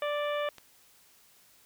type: harmonic tone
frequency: 587.3 Hz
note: D5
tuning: in tune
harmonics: 1 / 2 / 3 / 4 / 5 / 6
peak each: -30 / -36 / -40 / -42 / -44 / -46 dBFS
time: 0.02-0.49 s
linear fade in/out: 2 ms
type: click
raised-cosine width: 0.2 ms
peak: -29 dBFS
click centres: 0.583 s
effects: white hiss -61 dBFS RMS until 1.65 s